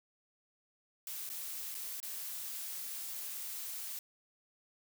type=noise with dropouts; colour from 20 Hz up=blue; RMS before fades=-42 dBFS; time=1.07-3.99 s; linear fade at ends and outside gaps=2 ms; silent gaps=1.292-1.299 / 1.745-1.749 / 2.002-2.028 s; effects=none

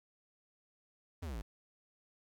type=exponential sweep; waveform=square; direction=down; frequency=93.1 to 46.93 Hz; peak=-40 dBFS; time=1.22-1.42 s; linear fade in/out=10 ms; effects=11-bit

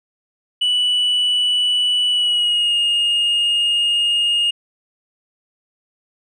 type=tone with pitch glide; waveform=sine; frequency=2959 to 2847 Hz; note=F#7 to F7; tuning=-1 to +33 cents; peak=-12 dBFS; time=0.61-4.51 s; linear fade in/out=10 ms; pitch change=-66 cents; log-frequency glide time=2.1-2.76 s; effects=tanh soft clip ceiling -13 dBFS

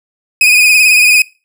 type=tone with vibrato; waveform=40% pulse; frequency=2489 Hz; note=D#7; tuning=in tune; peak=-4 dBFS; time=0.41-1.22 s; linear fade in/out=2 ms; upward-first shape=sine; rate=18 Hz; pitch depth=50 cents each way; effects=noise-tail reverb RT60 0.3 s tail -22 dB re dry

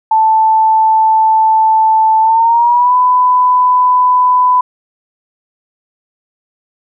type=tone with pitch glide; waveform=sine; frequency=880 to 999.2 Hz; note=A5 to B5; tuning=0 to +20 cents; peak=-6 dBFS; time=0.11-4.61 s; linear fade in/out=5 ms; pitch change=+220 cents; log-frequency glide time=2.21-2.95 s; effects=none

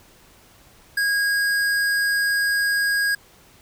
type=tone with hard clipping; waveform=sine; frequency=1638 Hz; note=G#6; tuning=24 cents flat; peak=-20 dBFS; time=0.97-3.15 s; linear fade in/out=5 ms; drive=15 dB; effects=pink hiss -52 dBFS RMS until 3.61 s

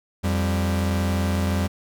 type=tone pair together; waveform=45% pulse; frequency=87.31 / 196 Hz; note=F2 / G3; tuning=0 / 0 cents; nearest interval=octave + major second; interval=1400 cents; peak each=-22 / -25 dBFS; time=0.23-1.68 s; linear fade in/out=20 ms; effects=none

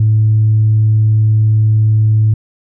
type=tone; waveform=sine; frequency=108.6 Hz; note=A2; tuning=22 cents flat; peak=-6 dBFS; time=0-2.34 s; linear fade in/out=5 ms; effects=tanh soft clip ceiling -3 dBFS

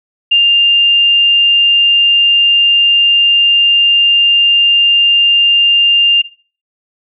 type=tone; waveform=sine; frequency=2800 Hz; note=F7; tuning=4 cents sharp; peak=-5 dBFS; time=0.31-6.22 s; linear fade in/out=10 ms; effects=noise-tail reverb RT60 0.4 s tail -18 dB re dry

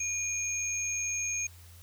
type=tone pair together; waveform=sine; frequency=2436 / 6503 Hz; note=D#7 / G#8; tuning=-37 / -37 cents; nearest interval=octave + perfect fourth; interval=1700 cents; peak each=-35 / -31 dBFS; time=0-1.47 s; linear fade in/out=5 ms; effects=added 86 Hz sine -50 dBFS peak until 1.82 s + white hiss -57 dBFS RMS until 1.82 s

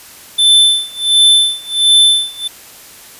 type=tone with tremolo; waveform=square; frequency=3530 Hz; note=A7; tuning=5 cents sharp; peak=-5 dBFS; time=0.38-2.48 s; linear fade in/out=10 ms; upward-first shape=sine; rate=1.4 Hz; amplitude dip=95%; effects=white hiss -37 dBFS RMS until 3.19 s + resampled to 32000 Hz

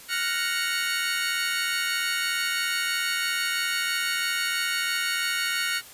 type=chord; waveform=25% pulse; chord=Gb major seventh; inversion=third; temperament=equal; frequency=1396.9 / 1480 / 1864.7 / 2217 Hz; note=F6 / Gb6 / Bb6 / Db7; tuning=0 / 0 / 0 / 0 cents; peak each=-27 dBFS; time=0.08-5.82 s; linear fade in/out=50 ms; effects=white hiss -46 dBFS RMS until 5.93 s + resampled to 32000 Hz

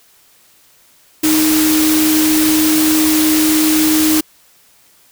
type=tone in noise; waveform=sine; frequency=311.1 Hz; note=D#4; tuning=in tune; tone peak=-11 dBFS; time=1.23-4.21 s; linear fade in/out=10 ms; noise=white; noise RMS=-17 dBFS; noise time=1.23-4.21 s; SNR=+3 dB; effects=white hiss -50 dBFS RMS until 5.11 s

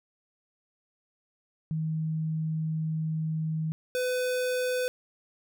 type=tone pair in turn; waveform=sine / square; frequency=158.3 / 502.6 Hz; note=D#3 / B4; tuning=+30 / +30 cents; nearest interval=octave + minor sixth; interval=2000 cents; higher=second; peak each=-27 dBFS; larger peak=neither; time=1.71-3.72 / 3.95-4.88 s; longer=first; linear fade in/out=0 ms; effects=none

